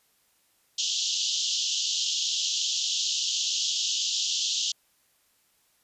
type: band-pass noise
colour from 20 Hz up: pink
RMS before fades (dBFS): -28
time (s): 0.78-4.72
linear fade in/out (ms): 5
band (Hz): 2900 to 7100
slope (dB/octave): 96
effects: white hiss -67 dBFS RMS until 5.83 s + resampled to 32000 Hz